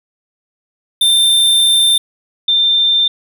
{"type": "tone pair in turn", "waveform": ["square", "sine"], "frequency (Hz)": [3586, 3586], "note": ["A7", "A7"], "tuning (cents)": [32, 32], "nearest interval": "unison", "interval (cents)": 0, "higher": "neither", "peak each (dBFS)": -9, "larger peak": "neither", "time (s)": [[1.01, 1.98], [2.48, 3.08]], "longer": "first", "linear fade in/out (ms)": 5, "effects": []}